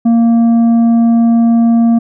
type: tone with tanh clipping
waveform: triangle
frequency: 231.6 Hz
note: A#3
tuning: 11 cents flat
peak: -7 dBFS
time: 0.05-1.99 s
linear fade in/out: 10 ms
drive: 10 dB
effects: none